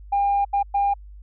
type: tone bursts at uneven times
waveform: sine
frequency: 803 Hz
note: G5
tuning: 41 cents sharp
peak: -16 dBFS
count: 3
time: 0.12-0.45 / 0.53-0.63 / 0.74-0.94 s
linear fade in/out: 10 ms
effects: tanh soft clip ceiling -14 dBFS + added 50 Hz sine -39 dBFS peak until 1.22 s